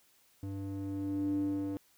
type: tone with band-pass filter sweep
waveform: square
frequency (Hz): 98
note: G2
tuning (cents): 0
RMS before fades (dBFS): -35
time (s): 0.43-1.77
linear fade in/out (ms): 0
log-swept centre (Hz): 200 to 350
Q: 5.3
effects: white hiss -67 dBFS RMS until 1.97 s